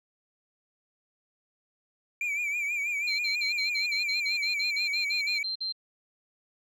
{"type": "tone with vibrato", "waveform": "triangle", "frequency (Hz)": 2349, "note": "D7", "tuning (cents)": 0, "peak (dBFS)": -26, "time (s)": [2.21, 5.43], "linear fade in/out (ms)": 2, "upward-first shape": "triangle", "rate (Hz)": 6.2, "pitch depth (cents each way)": 89}
{"type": "tone bursts", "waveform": "sine", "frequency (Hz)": 4146, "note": "C8", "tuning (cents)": -17, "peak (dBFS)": -29, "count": 16, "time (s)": [3.07, 5.725], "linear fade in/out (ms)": 10, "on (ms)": 120, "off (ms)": 49}
{"effects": []}